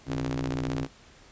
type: ring-modulated tone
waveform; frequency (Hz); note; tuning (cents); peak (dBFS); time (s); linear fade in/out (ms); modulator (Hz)
sawtooth; 61.6; B1; -4; -21; 0.06-0.88; 50; 208
effects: pink hiss -54 dBFS RMS until 1.31 s + resampled to 16000 Hz